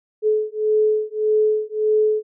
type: beating tone pair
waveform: sine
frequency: 428.5 / 430.2 Hz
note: A4 / A4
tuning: -46 / -39 cents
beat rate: 1.7 Hz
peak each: -19 dBFS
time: 0.22-2.23 s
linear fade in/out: 50 ms
effects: none